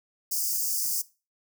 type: high-pass noise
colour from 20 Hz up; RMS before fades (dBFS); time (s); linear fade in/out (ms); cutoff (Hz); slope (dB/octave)
white; -28; 0.31-1.02; 10; 4800; 96
effects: noise-tail reverb RT60 0.3 s tail -19 dB re dry